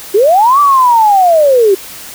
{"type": "linear two-way sweep", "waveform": "sine", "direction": "up then down", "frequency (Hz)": [370, 1174.7, 370], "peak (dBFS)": -4, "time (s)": [0.14, 1.75], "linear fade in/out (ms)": 10, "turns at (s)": 0.6, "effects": ["white hiss -29 dBFS RMS until 2.14 s"]}